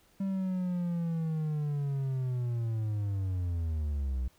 triangle linear sweep, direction down, 196 to 61.1 Hz, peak -27 dBFS, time 0.2-4.28 s, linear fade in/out 5 ms, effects pink hiss -65 dBFS RMS until 4.38 s

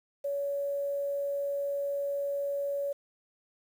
sine tone with quantisation, 564 Hz, C#5, 30 cents sharp, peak -29 dBFS, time 0.24-2.93 s, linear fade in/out 10 ms, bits 9, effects none

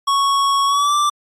square tone with pitch glide, 1108.7 to 1174.6 Hz, C#6 to D6, 0 to 0 cents, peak -14 dBFS, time 0.07-1.1 s, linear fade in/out 10 ms, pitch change +100 cents, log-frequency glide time 0.66-0.95 s, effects low-pass 9000 Hz 12 dB/octave + MP3 96 kbps

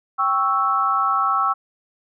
sine chord, C# diminished, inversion second, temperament equal, 784 / 1108.7 / 1318.5 Hz, G5 / C#6 / E6, 0 / 0 / 0 cents, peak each -25 / -21 / -19 dBFS, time 0.18-1.54 s, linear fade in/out 20 ms, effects none

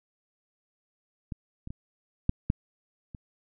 clicks, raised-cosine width 5 ms, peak -22 / -26 / -25 / -10 / -11 / -28 dBFS, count 6, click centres 1.322 / 1.674 / 1.705 / 2.294 / 2.501 / 3.148 s, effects none

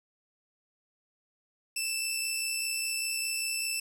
15% pulse tone pair together, 2637 / 2702 Hz, E7 / E7, 0 / +42 cents, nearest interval unison, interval 42 cents, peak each -24 / -29 dBFS, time 1.76-3.8 s, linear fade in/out 5 ms, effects 10-bit

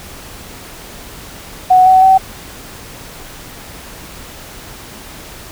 sine tone with pitch steps, 740 / 751.2 / 762.6 Hz, F#5 / F#5 / G5, 0 / +26 / -48 cents, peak -4 dBFS, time 1.7-2.18 s, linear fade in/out 10 ms, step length 160 ms, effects pink hiss -33 dBFS RMS until 5.51 s

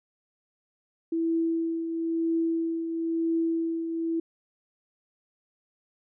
sine tone with tremolo, 329.6 Hz, E4, in tune, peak -22 dBFS, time 1.12-4.2 s, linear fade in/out 5 ms, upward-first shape triangle, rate 1 Hz, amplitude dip 55%, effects none

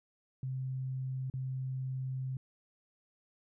sine tone with dropouts, 130.81 Hz, C3, in tune, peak -34 dBFS, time 0.43-2.37 s, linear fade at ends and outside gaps 2 ms, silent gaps 1.3-1.338 s, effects none

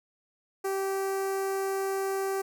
sawtooth tone with notch filter, 388.1 Hz, G4, 17 cents flat, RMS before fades -30 dBFS, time 0.64-2.42 s, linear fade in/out 10 ms, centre 3400 Hz, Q 0.66, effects none

